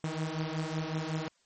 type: beating tone pair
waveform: sawtooth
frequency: 155.56 / 160.96 Hz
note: D#3 / E3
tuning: 0 / -41 cents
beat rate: 5.4 Hz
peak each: -31 dBFS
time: 0.04-1.28 s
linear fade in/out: 0 ms
effects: white hiss -70 dBFS RMS until 1.45 s + MP3 32 kbps